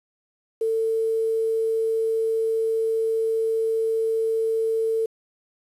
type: tone with quantisation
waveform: sine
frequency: 447.5 Hz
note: A4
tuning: 29 cents sharp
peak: -20 dBFS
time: 0.61-5.06 s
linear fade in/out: 5 ms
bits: 8
effects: resampled to 32000 Hz